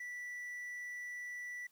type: tone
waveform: triangle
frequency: 1963 Hz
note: B6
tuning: 11 cents flat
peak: -40 dBFS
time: 0-1.67 s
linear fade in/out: 5 ms
effects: white hiss -72 dBFS RMS until 1.71 s